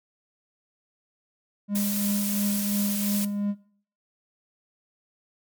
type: tone with tremolo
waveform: triangle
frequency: 203.8 Hz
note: G#3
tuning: 32 cents flat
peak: -21 dBFS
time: 1.68-3.55 s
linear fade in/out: 50 ms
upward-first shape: triangle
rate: 2.9 Hz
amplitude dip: 45%
type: noise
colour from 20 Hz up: blue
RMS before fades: -30 dBFS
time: 1.75-3.25 s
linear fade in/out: 5 ms
effects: noise-tail reverb RT60 0.5 s tail -17 dB re dry + MP3 96 kbps